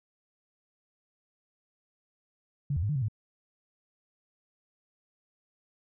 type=tone with pitch steps; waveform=sine; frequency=142 / 82.3 / 103.7 / 149.9 / 132.2 / 107.4 Hz; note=C#3 / E2 / G#2 / D3 / C3 / A2; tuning=+42 / -2 / -2 / +36 / +18 / -41 cents; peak=-26 dBFS; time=2.7-3.084 s; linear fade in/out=5 ms; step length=64 ms; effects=none